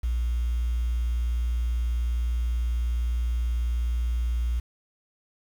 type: tone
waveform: triangle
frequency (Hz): 59.4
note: A#1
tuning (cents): +33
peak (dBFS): -19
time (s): 0.03-4.6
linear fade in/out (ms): 10
effects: tanh soft clip ceiling -21 dBFS + 8-bit